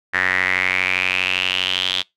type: tone with band-pass filter sweep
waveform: sawtooth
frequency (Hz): 92.5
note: F#2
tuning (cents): 0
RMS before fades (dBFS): -20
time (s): 0.13-2.03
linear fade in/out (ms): 20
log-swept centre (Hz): 1800 to 3400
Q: 6.8
effects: noise-tail reverb RT60 0.2 s tail -26 dB re dry